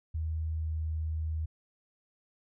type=tone with pitch glide; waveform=sine; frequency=79.5 to 79.04 Hz; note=D#2 to D#2; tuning=+38 to +28 cents; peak=-30 dBFS; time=0.14-1.46 s; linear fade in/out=10 ms; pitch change=-10 cents; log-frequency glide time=0.58-0.69 s; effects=none